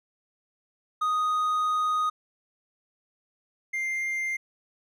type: tone pair in turn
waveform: triangle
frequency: 1244.5 / 2101 Hz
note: D#6 / C7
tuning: 0 / +7 cents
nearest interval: major sixth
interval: 907 cents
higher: second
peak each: -21 / -25 dBFS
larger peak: first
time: 1.01-2.1 / 3.73-4.37 s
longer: first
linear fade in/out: 10 ms
effects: none